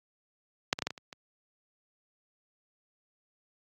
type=clicks; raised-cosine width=0.2 ms; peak=-6 / -16 / -12 / -13 / -20 / -28 / -26 dBFS; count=7; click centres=0.729 / 0.789 / 0.822 / 0.87 / 0.906 / 0.978 / 1.128 s; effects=high-pass 100 Hz 12 dB/octave + AAC 64 kbps